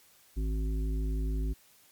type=harmonic tone; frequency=53.3 Hz; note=G#1; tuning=46 cents sharp; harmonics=1 / 3 / 5 / 7; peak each=-28 / -41 / -41 / -46 dBFS; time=0.36-1.54 s; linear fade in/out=20 ms; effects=white hiss -61 dBFS RMS until 1.91 s + MP3 96 kbps